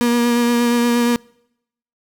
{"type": "tone with vibrato", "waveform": "35% pulse", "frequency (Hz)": 238.5, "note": "A#3", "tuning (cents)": 40, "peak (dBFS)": -12, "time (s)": [0.01, 1.16], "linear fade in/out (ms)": 0, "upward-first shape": "sine", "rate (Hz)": 8.5, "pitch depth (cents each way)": 17, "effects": ["noise-tail reverb RT60 0.8 s tail -26 dB re dry"]}